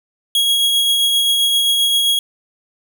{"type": "tone with tremolo", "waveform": "45% pulse", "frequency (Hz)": 3310, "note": "G#7", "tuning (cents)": -6, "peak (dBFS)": -11, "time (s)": [0.35, 2.19], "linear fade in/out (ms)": 2, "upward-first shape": "triangle", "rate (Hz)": 7.6, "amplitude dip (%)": 30, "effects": []}